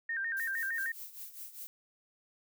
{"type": "tone with vibrato", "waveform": "sine", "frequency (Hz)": 1704, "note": "G#6", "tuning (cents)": 44, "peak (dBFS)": -32, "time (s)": [0.09, 0.92], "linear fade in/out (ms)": 5, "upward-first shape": "square", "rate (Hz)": 6.5, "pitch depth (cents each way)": 130}
{"type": "noise with tremolo", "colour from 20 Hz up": "violet", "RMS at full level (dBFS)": -43, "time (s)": [0.37, 1.67], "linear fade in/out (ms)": 0, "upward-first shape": "triangle", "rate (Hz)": 5, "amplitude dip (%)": 80}
{"effects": []}